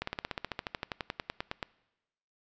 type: slowing click train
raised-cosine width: 0.3 ms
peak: -17 dBFS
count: 21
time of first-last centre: 0.02-1.628 s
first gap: 54 ms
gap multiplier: 1.04
effects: noise-tail reverb RT60 1.0 s tail -22 dB re dry + resampled to 16000 Hz